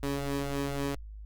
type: ring-modulated tone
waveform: 20% pulse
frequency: 140 Hz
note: C#3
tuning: 18 cents sharp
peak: -22 dBFS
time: 0.03-0.95 s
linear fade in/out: 2 ms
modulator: 142 Hz
effects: added 52 Hz sine -41 dBFS peak until 1.25 s + Opus 32 kbps